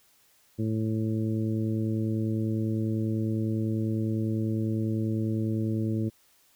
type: harmonic tone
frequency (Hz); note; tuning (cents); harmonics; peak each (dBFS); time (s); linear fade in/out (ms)
110; A2; 0; 1 / 2 / 3 / 4 / 5; -28 / -30 / -32 / -41 / -44; 0.58-6.1; 20
effects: white hiss -63 dBFS RMS until 6.55 s